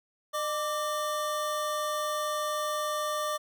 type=tone pair together; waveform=square; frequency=607.3 / 1174 Hz; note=D#5 / D6; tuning=-42 / -1 cents; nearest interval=major seventh; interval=1141 cents; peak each=-33 / -32 dBFS; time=0.33-3.38 s; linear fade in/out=20 ms; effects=none